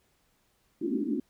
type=band-pass noise; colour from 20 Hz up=white; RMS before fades=-30 dBFS; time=0.81-1.2 s; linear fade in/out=5 ms; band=210 to 370 Hz; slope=96 dB/octave; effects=pink hiss -70 dBFS RMS until 1.29 s